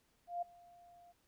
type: tone with ADSR envelope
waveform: sine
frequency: 698.5 Hz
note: F5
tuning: in tune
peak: -34 dBFS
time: 0.27-1.13 s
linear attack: 150 ms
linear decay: 10 ms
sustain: -24 dB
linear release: 24 ms
effects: pink hiss -75 dBFS RMS until 1.27 s